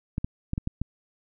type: clicks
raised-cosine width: 5 ms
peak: -15 dBFS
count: 6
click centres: 0.181 / 0.245 / 0.534 / 0.579 / 0.674 / 0.816 s
effects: none